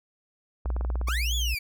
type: tone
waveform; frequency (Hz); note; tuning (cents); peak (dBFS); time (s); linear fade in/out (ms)
sine; 60; B1; -49; -25; 0.65-1.55; 10
type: clicks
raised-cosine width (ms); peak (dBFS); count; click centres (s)
1; -22; 9; 0.658 / 0.703 / 0.765 / 0.81 / 0.849 / 0.902 / 0.956 / 1.014 / 1.085
type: linear two-way sweep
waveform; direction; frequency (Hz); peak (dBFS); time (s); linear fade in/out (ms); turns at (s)
30% pulse; up then down; 1046.5 to 3475 to 2256; -26; 1.07-1.59; 10; 1.35
effects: none